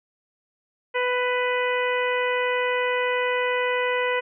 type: harmonic tone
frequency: 496.5 Hz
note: B4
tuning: 9 cents sharp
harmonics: 1 / 2 / 3 / 4 / 5 / 6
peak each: -24 / -28 / -31 / -28 / -32 / -36 dBFS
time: 0.94-4.21 s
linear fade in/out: 20 ms
effects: none